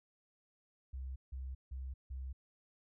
sine tone bursts, 65.41 Hz, C2, in tune, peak -40 dBFS, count 4, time 0.93-2.33 s, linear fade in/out 10 ms, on 230 ms, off 160 ms, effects none

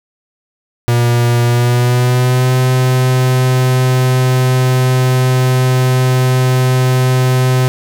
45% pulse tone with pitch glide, 119.6 to 128.18 Hz, A#2 to C3, +45 to -35 cents, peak -9 dBFS, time 0.88-7.68 s, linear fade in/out 0 ms, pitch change +120 cents, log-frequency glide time 1.44-2.52 s, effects none

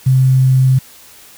sine tone with quantisation, 130.81 Hz, C3, in tune, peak -7 dBFS, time 0.06-0.79 s, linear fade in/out 10 ms, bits 6, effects white hiss -41 dBFS RMS until 1.37 s

